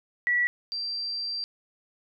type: tone pair in turn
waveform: sine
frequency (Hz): 1944 / 4707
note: B6 / D8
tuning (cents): -28 / +3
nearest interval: octave + minor third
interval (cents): 1531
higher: second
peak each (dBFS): -21 / -29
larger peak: first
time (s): 0.27-0.47 / 0.72-1.44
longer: second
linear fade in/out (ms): 0
effects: none